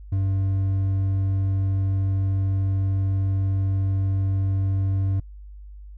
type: tone with hard clipping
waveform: triangle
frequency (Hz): 96.7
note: G2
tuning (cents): -23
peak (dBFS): -21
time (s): 0.12-5.2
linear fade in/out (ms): 5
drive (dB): 7
effects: noise-tail reverb RT60 0.1 s tail -26 dB re dry + added 50 Hz sine -38 dBFS peak until 5.97 s